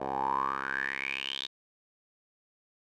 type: tone with band-pass filter sweep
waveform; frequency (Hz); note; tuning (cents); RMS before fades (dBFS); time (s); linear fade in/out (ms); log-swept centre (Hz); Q
10% pulse; 67.6; C#2; -43; -33; 0-1.47; 10; 660 to 3700; 8.7
effects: none